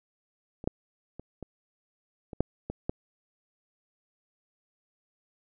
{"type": "clicks", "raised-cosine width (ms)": 2, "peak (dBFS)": [-27, -12, -27, -25, -26, -10, -20, -15], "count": 8, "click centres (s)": [0.641, 0.675, 1.196, 1.427, 2.332, 2.406, 2.7, 2.895], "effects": []}